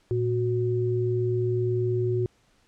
sine tone pair together, 115.13 / 367 Hz, A#2 / F#4, -21 / -14 cents, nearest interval octave + minor sixth, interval 2007 cents, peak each -25 dBFS, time 0.11-2.26 s, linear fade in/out 0 ms, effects pink hiss -64 dBFS RMS until 2.67 s + low-pass 8000 Hz 12 dB/octave

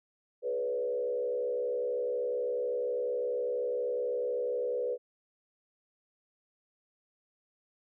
sine tone with frequency modulation, 491.2 Hz, B4, 9 cents flat, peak -29 dBFS, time 0.42-4.98 s, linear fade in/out 50 ms, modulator 67.9 Hz, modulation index 0.86, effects none

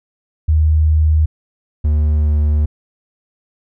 sine / triangle tone pair in turn, 77.78 / 75.13 Hz, D#2 / D2, 0 / +40 cents, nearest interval minor second, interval 60 cents, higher first, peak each -9 dBFS, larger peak neither, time 0.48-1.26 / 1.84-2.66 s, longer second, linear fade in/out 10 ms, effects none

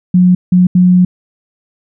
sine tone bursts at uneven times, 180.8 Hz, F#3, 40 cents flat, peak -4 dBFS, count 3, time 0.14-0.35 / 0.52-0.67 / 0.75-1.05 s, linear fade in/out 5 ms, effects none

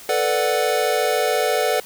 square chord, B minor seventh, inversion third, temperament equal, 440 / 493.9 / 587.3 / 740 Hz, A4 / B4 / D5 / F#5, 0 / 0 / 0 / 0 cents, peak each -24 dBFS, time 0.09-1.8 s, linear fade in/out 2 ms, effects white hiss -41 dBFS RMS until 1.85 s

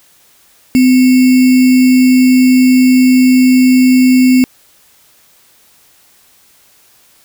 sine tone with sample-and-hold, 255.2 Hz, C4, 43 cents flat, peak -4 dBFS, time 0.75-4.44 s, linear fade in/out 0 ms, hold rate 2450 Hz, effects white hiss -48 dBFS RMS until 7.24 s

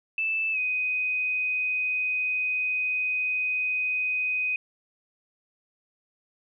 sine tone with pitch glide, 2637 to 2503 Hz, E7 to D#7, 0 to +10 cents, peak -24 dBFS, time 0.18-4.56 s, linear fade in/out 2 ms, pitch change -90 cents, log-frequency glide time 0.52-0.58 s, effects none

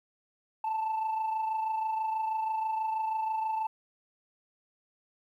sine tone pair together, 878 / 904.2 Hz, A5 / A5, -4 / +47 cents, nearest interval minor second, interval 51 cents, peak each -27 / -36 dBFS, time 0.64-3.67 s, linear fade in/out 5 ms, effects tanh soft clip ceiling -26 dBFS + 11-bit

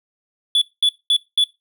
triangle tone bursts, 3439 Hz, A7, 40 cents flat, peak -11 dBFS, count 4, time 0.55-1.44 s, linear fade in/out 2 ms, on 65 ms, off 210 ms, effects noise-tail reverb RT60 0.2 s tail -18 dB re dry

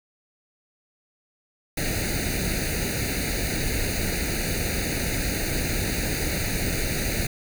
pink noise with comb filter, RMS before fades -26 dBFS, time 1.77-7.27 s, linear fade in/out 5 ms, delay 0.46 ms, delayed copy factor +1, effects none

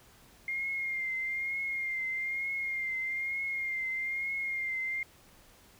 sine tone with vibrato, 2119 Hz, C7, 21 cents sharp, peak -31 dBFS, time 0.48-5.03 s, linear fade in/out 2 ms, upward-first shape triangle, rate 1.1 Hz, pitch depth 43 cents each way, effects pink hiss -59 dBFS RMS until 5.79 s

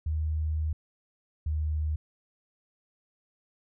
sine tone pair in turn, 77.78 / 76.8 Hz, D#2 / D#2, 0 / -22 cents, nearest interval unison, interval 22 cents, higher first, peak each -26 dBFS, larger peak neither, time 0.06-0.73 / 1.46-1.96 s, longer first, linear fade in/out 5 ms, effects none

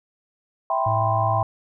sine chord, C major seventh, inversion first, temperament equal, 659.3 / 784 / 987.8 / 1046.5 Hz, E5 / G5 / B5 / C6, 0 / 0 / 0 / 0 cents, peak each -25 / -24 / -27 / -25 dBFS, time 0.7-1.43 s, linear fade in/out 2 ms
triangle tone, 109.2 Hz, A2, 13 cents flat, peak -21 dBFS, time 0.86-1.43 s, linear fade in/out 5 ms
effects none

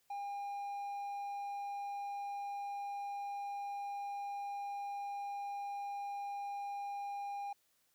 triangle tone, 806 Hz, G5, 48 cents sharp, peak -37 dBFS, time 0.1-7.53 s, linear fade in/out 5 ms, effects white hiss -75 dBFS RMS until 7.94 s

